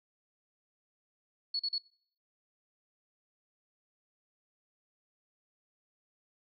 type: tone bursts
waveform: sine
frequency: 4387 Hz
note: C#8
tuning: 19 cents flat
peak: -30 dBFS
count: 3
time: 1.54-1.782 s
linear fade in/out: 5 ms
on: 54 ms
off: 40 ms
effects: noise-tail reverb RT60 0.6 s tail -24 dB re dry